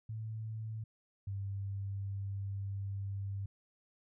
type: tone pair in turn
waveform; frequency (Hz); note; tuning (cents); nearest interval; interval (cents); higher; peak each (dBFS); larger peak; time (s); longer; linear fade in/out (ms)
sine; 110 / 98.74; A2 / G2; 0 / +13; major second; 187; first; -38 / -36; second; 0.09-0.84 / 1.27-3.46; second; 5
effects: none